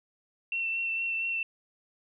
sine tone with vibrato, 2700 Hz, E7, 41 cents sharp, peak -28 dBFS, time 0.52-1.43 s, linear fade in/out 2 ms, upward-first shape sine, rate 4.3 Hz, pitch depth 17 cents each way, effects none

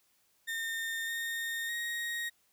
35% pulse tone with pitch steps, 1821 / 1839 / 1877 Hz, A#6 / A#6 / A#6, -41 / -24 / +11 cents, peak -32 dBFS, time 0.47-2.3 s, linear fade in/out 20 ms, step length 610 ms, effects white hiss -71 dBFS RMS until 2.52 s

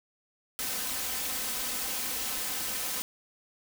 white noise with comb filter, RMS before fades -33 dBFS, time 0.59-3.02 s, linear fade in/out 0 ms, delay 3.9 ms, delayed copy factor +0.65, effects none

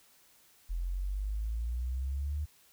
sine exponential sweep, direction up, 41.86 to 76 Hz, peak -31 dBFS, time 0.69-2.46 s, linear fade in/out 20 ms, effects white hiss -63 dBFS RMS until 2.72 s

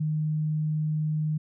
sine tone, 154 Hz, D#3, 17 cents flat, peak -24 dBFS, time 0-1.38 s, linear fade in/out 10 ms, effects none

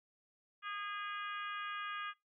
harmonic tone with a mistuned harmonic, 409.4 Hz, G#4, 25 cents flat, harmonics 3 / 4 / 5 / 6 / 7 / 8, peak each -42 / -45 / -50 / -49 / -51 / -54 dBFS, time 0.62-2.14 s, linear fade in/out 50 ms, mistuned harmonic 8, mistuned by +19 cents, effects noise-tail reverb RT60 0.2 s tail -20 dB re dry

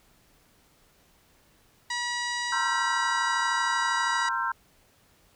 harmonic tone, 965 Hz, B5, 40 cents flat, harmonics 1 / 2 / 3 / 4 / 5 / 6 / 7 / 8 / 9, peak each -34 / -31 / -41 / -37 / -38 / -42 / -45 / -45 / -47 dBFS, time 1.9-4.29 s, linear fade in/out 5 ms
sine chord, C dominant seventh, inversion third, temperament equal with one note detuned, 932.3 / 1046.5 / 1353.2 / 1568 Hz, Bb5 / C6 / E6 / G6, 0 / 0 / +45 / 0 cents, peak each -31 dBFS, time 2.52-4.52 s, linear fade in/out 5 ms
effects pink hiss -62 dBFS RMS until 5.35 s

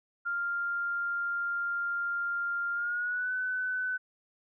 sine tone with pitch glide, 1396.9 to 1505.8 Hz, F6 to F#6, 0 to +30 cents, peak -29 dBFS, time 0.25-3.98 s, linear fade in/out 20 ms, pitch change +130 cents, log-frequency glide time 2.73-3.33 s, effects none

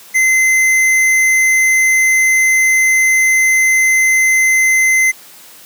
triangle tone with hard clipping, 2060 Hz, C7, 28 cents flat, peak -10 dBFS, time 0.14-5.12 s, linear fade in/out 20 ms, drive 18 dB, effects white hiss -39 dBFS RMS until 5.65 s + high-pass 150 Hz 12 dB/octave

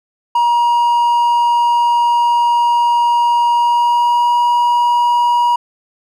triangle tone with pitch glide, 951 to 959.3 Hz, A#5 to A#5, +34 to +49 cents, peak -8 dBFS, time 0.35-5.56 s, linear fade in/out 5 ms, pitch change +15 cents, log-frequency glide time 3.53-4.35 s, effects none

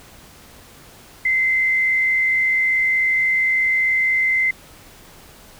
sine tone with frequency modulation, 2067 Hz, C7, 22 cents flat, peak -15 dBFS, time 1.25-4.51 s, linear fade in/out 5 ms, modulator 63.5 Hz, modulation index 0.5, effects pink hiss -45 dBFS RMS until 5.59 s

